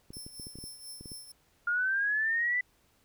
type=clicks; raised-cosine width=3 ms; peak=-33 dBFS; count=11; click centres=0.105 / 0.169 / 0.265 / 0.398 / 0.469 / 0.556 / 0.587 / 0.64 / 1.01 / 1.058 / 1.118 s
type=tone with tremolo; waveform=15% pulse; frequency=5340 Hz; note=E8; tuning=22 cents sharp; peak=-35 dBFS; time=0.13-1.32 s; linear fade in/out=5 ms; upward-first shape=triangle; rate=4.2 Hz; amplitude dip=70%
type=linear sweep; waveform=sine; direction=up; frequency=1405 to 2000 Hz; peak=-26 dBFS; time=1.67-2.61 s; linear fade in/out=5 ms
effects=pink hiss -68 dBFS RMS until 3.04 s